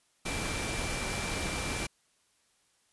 sine tone in noise, 2349 Hz, D7, in tune, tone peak -40 dBFS, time 0.25-1.87 s, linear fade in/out 10 ms, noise pink, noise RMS -34 dBFS, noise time 0.25-1.87 s, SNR -9 dB, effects white hiss -70 dBFS RMS until 2.92 s + resampled to 24000 Hz

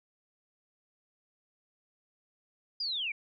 sine linear sweep, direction down, 4978 to 2232 Hz, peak -31 dBFS, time 2.8-3.12 s, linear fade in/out 5 ms, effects none

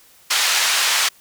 white band-pass noise, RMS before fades -18 dBFS, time 0.3-1.09 s, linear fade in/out 10 ms, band 1000 to 5700 Hz, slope 12 dB/octave, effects white hiss -51 dBFS RMS until 1.2 s

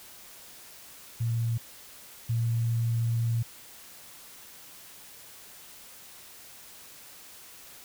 sine tone pair in turn, 115.9 / 115.9 Hz, A#2 / A#2, -10 / -10 cents, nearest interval unison, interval 0 cents, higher neither, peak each -25 / -24 dBFS, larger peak second, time 1.2-1.58 / 2.29-3.43 s, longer second, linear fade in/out 10 ms, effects white hiss -49 dBFS RMS until 7.84 s

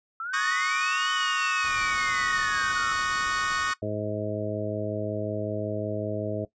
sine linear two-way sweep, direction up then down, 1300 to 3016 to 1300 Hz, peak -30 dBFS, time 0.2-2.93 s, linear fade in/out 2 ms, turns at 1.11 s
40% pulse chord, D# minor seventh, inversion third, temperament equal with one note detuned, 1108.7 / 1244.5 / 1480 / 1845.4 Hz, C#6 / D#6 / F#6 / A#6, 0 / 0 / 0 / -18 cents, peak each -30 dBFS, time 0.33-3.74 s, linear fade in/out 10 ms
pink noise, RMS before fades -43 dBFS, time 1.64-3.72 s, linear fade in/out 2 ms
harmonic tone, 105.4 Hz, G#2, 26 cents sharp, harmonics 1 / 2 / 3 / 4 / 5 / 6, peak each -34 / -36 / -35 / -35 / -36 / -33 dBFS, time 3.82-6.45 s, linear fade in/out 5 ms
effects noise-tail reverb RT60 0.1 s tail -17 dB re dry + resampled to 16000 Hz

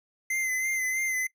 square tone with vibrato, 2062 Hz, C7, 26 cents flat, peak -27 dBFS, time 0.3-1.27 s, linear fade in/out 5 ms, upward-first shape sine, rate 3.1 Hz, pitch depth 36 cents each way, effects noise-tail reverb RT60 0.1 s tail -21 dB re dry

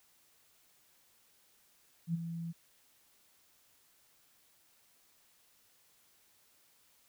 sine tone with ADSR envelope, 167.3 Hz, E3, 26 cents sharp, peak -28 dBFS, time 2.07-2.53 s, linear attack 71 ms, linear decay 21 ms, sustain -9 dB, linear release 26 ms, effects white hiss -68 dBFS RMS until 7.08 s

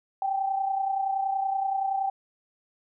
sine tone pair together, 776.4 / 807 Hz, G5 / G#5, -17 / -50 cents, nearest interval minor second, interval 67 cents, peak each -25 / -33 dBFS, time 0.22-2.1 s, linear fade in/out 2 ms, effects none

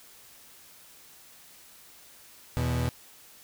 35% pulse tone pair together, 81.25 / 123 Hz, E2 / B2, -24 / -7 cents, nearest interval perfect fifth, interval 717 cents, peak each -28 / -26 dBFS, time 2.57-2.89 s, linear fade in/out 0 ms, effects white hiss -53 dBFS RMS until 3.43 s

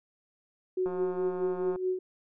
sine tone with tremolo, 370 Hz, F#4, in tune, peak -25 dBFS, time 0.77-1.99 s, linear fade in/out 5 ms, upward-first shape sine, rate 4.7 Hz, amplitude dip 65%
click train, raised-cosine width 1 ms, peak -27 dBFS, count 162, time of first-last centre 0.86-1.759 s, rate 179 Hz
effects none

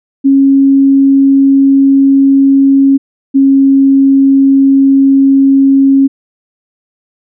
sine tone pair in turn, 273.5 / 272.4 Hz, C#4 / C#4, -23 / -30 cents, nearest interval unison, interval 7 cents, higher first, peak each -3 dBFS, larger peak neither, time 0.24-2.98 / 3.34-6.08 s, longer neither, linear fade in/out 20 ms, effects none

